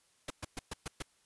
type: noise bursts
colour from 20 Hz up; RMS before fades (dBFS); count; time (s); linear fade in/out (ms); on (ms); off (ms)
pink; -39; 6; 0.28-1.024; 5; 24; 120
effects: white hiss -70 dBFS RMS until 1.25 s + resampled to 24000 Hz